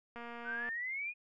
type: click train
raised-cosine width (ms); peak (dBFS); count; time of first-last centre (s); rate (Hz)
0.5; -32; 126; 0.16-0.69; 236
type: exponential sweep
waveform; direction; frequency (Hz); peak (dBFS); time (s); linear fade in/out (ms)
sine; up; 1480 to 2489; -36; 0.44-1.14; 50
effects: none